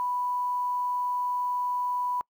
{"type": "tone with quantisation", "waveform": "sine", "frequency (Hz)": 987.8, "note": "B5", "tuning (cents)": 0, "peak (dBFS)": -26, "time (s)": [0, 2.21], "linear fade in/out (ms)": 0, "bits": 9, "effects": ["noise-tail reverb RT60 0.1 s tail -26 dB re dry"]}